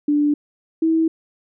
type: tone pair in turn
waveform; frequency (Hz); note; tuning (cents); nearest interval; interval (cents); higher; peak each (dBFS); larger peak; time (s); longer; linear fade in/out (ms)
sine; 293.7 / 323.6; D4 / E4; 0 / -32; major second; 168; second; -14; neither; 0.08-0.34 / 0.82-1.08; neither; 5
effects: none